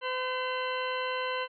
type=harmonic tone with a mistuned harmonic; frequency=510 Hz; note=C5; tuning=44 cents flat; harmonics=1 / 2 / 3 / 4 / 5 / 6 / 8; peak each=-34 / -34 / -38 / -41 / -40 / -40 / -47 dBFS; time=0.01-1.48 s; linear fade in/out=50 ms; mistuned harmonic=5; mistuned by=+100 cents; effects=none